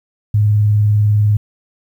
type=tone with vibrato; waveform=sine; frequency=104.9 Hz; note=G#2; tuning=18 cents sharp; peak=-9 dBFS; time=0.34-1.37 s; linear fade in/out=5 ms; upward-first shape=triangle; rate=20 Hz; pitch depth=58 cents each way; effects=8-bit